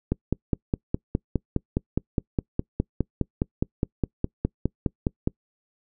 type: click train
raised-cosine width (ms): 3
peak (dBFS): -9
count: 26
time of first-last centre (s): 0.12-5.275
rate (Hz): 4.85
effects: noise-tail reverb RT60 0.1 s tail -26 dB re dry